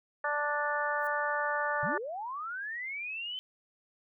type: harmonic tone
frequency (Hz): 293.7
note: D4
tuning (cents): 0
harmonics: 2 / 3 / 4 / 5 / 6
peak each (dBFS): -35 / -35 / -35 / -35 / -35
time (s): 0.24-1.98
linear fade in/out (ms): 5
type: noise with exponential growth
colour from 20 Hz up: violet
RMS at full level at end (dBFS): -49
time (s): 0.96-1.07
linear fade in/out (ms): 1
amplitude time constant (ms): 23
type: linear sweep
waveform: sine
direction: up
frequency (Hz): 120 to 3088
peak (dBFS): -35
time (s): 1.83-3.39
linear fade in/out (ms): 0
effects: none